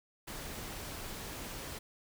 pink noise, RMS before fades -43 dBFS, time 0.27-1.79 s, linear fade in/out 10 ms, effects none

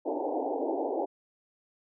pink band-pass noise, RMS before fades -31 dBFS, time 0.05-1.06 s, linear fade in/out 20 ms, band 270 to 880 Hz, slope 96 dB/octave, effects none

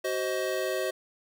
square chord, C diminished, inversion second, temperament just, 376.7 / 523.3 / 627.9 Hz, Gb4 / C5 / Eb5, +31 / 0 / +16 cents, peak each -33 dBFS, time 0.04-0.91 s, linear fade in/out 10 ms, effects none

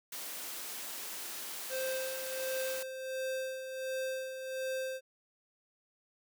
white high-pass noise, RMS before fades -42 dBFS, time 0.12-2.83 s, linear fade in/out 5 ms, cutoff 250 Hz, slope 12 dB/octave
square tone with tremolo, 523.3 Hz, C5, in tune, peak -34 dBFS, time 1.69-5.01 s, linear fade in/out 50 ms, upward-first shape sine, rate 1.4 Hz, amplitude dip 55%
effects none

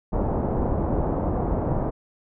pink low-pass noise, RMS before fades -24 dBFS, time 0.12-1.91 s, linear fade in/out 20 ms, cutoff 870 Hz, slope 24 dB/octave, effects none

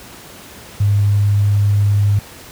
sine tone, 102 Hz, G#2, 31 cents flat, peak -10 dBFS, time 0.8-2.19 s, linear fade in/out 5 ms, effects pink hiss -37 dBFS RMS until 2.51 s + high-pass 60 Hz 12 dB/octave

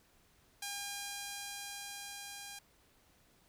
5% pulse tone with level ramp, 807 Hz, G#5, 50 cents flat, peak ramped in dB -27 to -34 dBFS, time 0.62-2.59 s, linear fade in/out 5 ms, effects pink hiss -68 dBFS RMS until 3.48 s

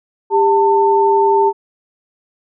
sine tone pair together, 398.3 / 894.2 Hz, G4 / A5, +28 / +28 cents, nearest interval octave + major second, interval 1400 cents, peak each -12 dBFS, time 0.3-1.53 s, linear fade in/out 50 ms, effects none

